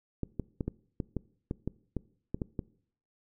clicks, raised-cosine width 3 ms, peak -19 dBFS, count 12, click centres 0.233 / 0.397 / 0.608 / 0.68 / 1.002 / 1.167 / 1.511 / 1.676 / 1.967 / 2.345 / 2.418 / 2.592 s, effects noise-tail reverb RT60 0.6 s tail -22 dB re dry

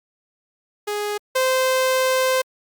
sawtooth tone pair in turn, 415.3 / 518.7 Hz, G#4 / C5, 0 / -15 cents, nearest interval major third, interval 385 cents, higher second, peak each -19 / -13 dBFS, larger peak second, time 0.87-1.18 / 1.35-2.42 s, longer second, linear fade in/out 10 ms, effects Opus 48 kbps

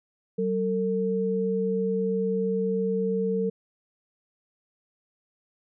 sine tone pair together, 189.94 / 451.5 Hz, F#3 / A4, +46 / +45 cents, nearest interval octave + minor third, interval 1499 cents, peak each -27 / -25 dBFS, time 0.38-3.5 s, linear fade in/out 10 ms, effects none

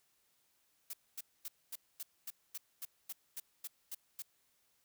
blue noise bursts, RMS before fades -43 dBFS, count 13, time 0.9-4.222 s, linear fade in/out 5 ms, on 34 ms, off 240 ms, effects white hiss -75 dBFS RMS until 4.84 s

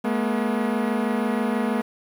sawtooth tone pair together, 213.8 / 240 Hz, A3 / B3, -49 / -49 cents, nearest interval major second, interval 200 cents, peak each -20 dBFS, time 0.04-1.82 s, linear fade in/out 10 ms, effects low-pass 2000 Hz 12 dB/octave + 8-bit

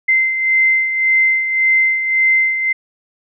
sine beating tone pair, 2074 / 2075.8 Hz, C7 / C7, -16 / -14 cents, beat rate 1.8 Hz, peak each -20 / -12 dBFS, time 0.08-2.73 s, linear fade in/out 10 ms, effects none

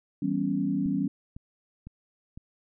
sine chord, C# half-diminished seventh, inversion first, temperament equal, 164.81 / 196 / 246.9 / 277.2 Hz, E3 / G3 / B3 / C#4, 0 / 0 / 0 / 0 cents, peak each -33 / -29 / -33 / -28 dBFS, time 0.22-1.08 s, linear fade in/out 5 ms
click train, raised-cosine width 5 ms, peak -29 dBFS, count 4, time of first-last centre 0.86-2.375 s, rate 1.98 Hz
effects none

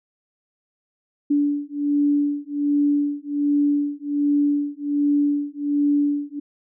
sine beating tone pair, 288.7 / 290 Hz, D4 / D4, -30 / -22 cents, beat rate 1.3 Hz, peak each -21 dBFS, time 1.3-6.4 s, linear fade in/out 10 ms, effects none

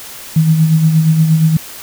sine tone with tremolo, 159.2 Hz, D#3, 40 cents sharp, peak -5 dBFS, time 0.36-1.57 s, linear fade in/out 5 ms, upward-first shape sine, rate 8.5 Hz, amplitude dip 50%, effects white hiss -31 dBFS RMS until 1.82 s

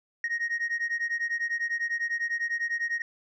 sine beating tone pair, 1864.7 / 1874.7 Hz, A#6 / A#6, 0 / +9 cents, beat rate 10 Hz, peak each -28 / -28 dBFS, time 0.24-3.02 s, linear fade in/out 2 ms, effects tanh soft clip ceiling -24 dBFS

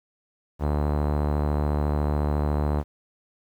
sawtooth tone with low-pass filter, 74 Hz, D2, 14 cents sharp, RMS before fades -24 dBFS, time 0.59-2.84 s, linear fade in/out 50 ms, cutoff 940 Hz, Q 1.3, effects 9-bit

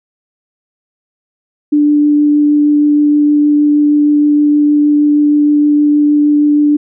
sine tone with vibrato, 295 Hz, D4, 8 cents sharp, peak -6 dBFS, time 1.72-6.77 s, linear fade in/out 10 ms, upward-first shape triangle, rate 6.4 Hz, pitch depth 8 cents each way, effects none

